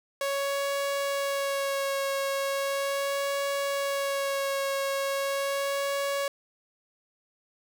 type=tone with vibrato; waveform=sawtooth; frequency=554.4 Hz; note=C#5; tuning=in tune; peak=-23 dBFS; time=0.21-6.28 s; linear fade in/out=2 ms; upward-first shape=sine; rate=0.38 Hz; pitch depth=16 cents each way; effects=none